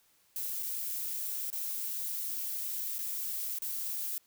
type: noise with dropouts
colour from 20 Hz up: violet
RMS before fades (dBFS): -36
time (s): 0.36-4.18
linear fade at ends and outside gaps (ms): 1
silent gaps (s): 0.627-0.631 / 1.502-1.528 / 2.983-2.989 / 3.586-3.62
effects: white hiss -68 dBFS RMS until 4.26 s